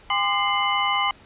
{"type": "tone cluster", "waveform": "sine", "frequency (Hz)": [805, 1032, 1201, 2093, 2980], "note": ["G5", "C6", "D6", "C7", "F#7"], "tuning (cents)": [46, -24, 38, 0, 12], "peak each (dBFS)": -26, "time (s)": [0.1, 1.11], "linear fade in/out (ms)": 2, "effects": ["pink hiss -50 dBFS RMS until 1.25 s", "resampled to 8000 Hz"]}